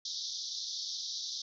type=band-pass noise; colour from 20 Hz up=white; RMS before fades=-39 dBFS; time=0.05-1.42 s; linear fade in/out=5 ms; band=3500 to 6000 Hz; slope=96 dB/octave; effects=none